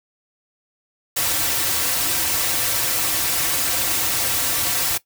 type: noise with comb filter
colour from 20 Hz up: white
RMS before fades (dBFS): -21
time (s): 1.16-4.98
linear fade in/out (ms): 10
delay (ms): 4.8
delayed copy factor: -0.8
effects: noise-tail reverb RT60 0.1 s tail -18 dB re dry